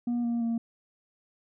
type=tone with pitch steps; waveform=sine; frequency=239.8 / 235.4 / 231.1 Hz; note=A#3 / A#3 / A#3; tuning=+49 / +17 / -15 cents; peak=-23 dBFS; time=0.07-0.58 s; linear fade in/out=5 ms; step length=170 ms; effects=tanh soft clip ceiling -25 dBFS